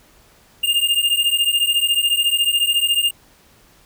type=beating tone pair; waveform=square; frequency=2810 / 2824 Hz; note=F7 / F7; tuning=+10 / +19 cents; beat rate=14 Hz; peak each=-19 dBFS; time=0.63-3.11 s; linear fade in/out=10 ms; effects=pink hiss -52 dBFS RMS until 3.85 s